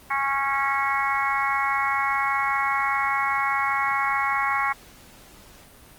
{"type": "harmonic tone", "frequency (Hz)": 275, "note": "C#4", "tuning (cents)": -14, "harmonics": [3, 4, 5, 6, 7, 8], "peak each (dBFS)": [-28, -25, -30, -34, -29, -28], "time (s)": [0.1, 4.73], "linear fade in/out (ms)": 10, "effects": ["pink hiss -49 dBFS RMS until 5.98 s", "Opus 32 kbps"]}